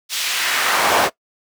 brown noise with high-pass filter sweep, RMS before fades -18 dBFS, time 0.09-1.1 s, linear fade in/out 50 ms, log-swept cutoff 4000 to 560 Hz, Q 1.1, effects noise-tail reverb RT60 0.1 s tail -20 dB re dry

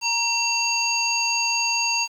harmonic tone with a mistuned harmonic, 932.3 Hz, A#5, in tune, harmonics 1 / 3 / 5 / 7, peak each -27 / -24 / -25 / -27 dBFS, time 0.01-2.08 s, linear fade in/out 50 ms, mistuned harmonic 3, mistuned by -48 cents, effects 8-bit

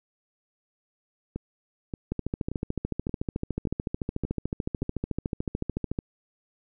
two click trains, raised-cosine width 3 ms, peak -15 / -19 dBFS, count 54 / 7, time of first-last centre 2.12-5.989 / 1.36-4.828 s, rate 13.7 / 1.73 Hz, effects none

